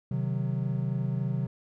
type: chord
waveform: triangle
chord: C diminished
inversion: none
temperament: equal with one note detuned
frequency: 130.81 / 154.22 / 185 Hz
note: C3 / Eb3 / Gb3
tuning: 0 / -15 / 0 cents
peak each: -27 / -31 / -31 dBFS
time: 0.11-1.47 s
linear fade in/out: 5 ms
effects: none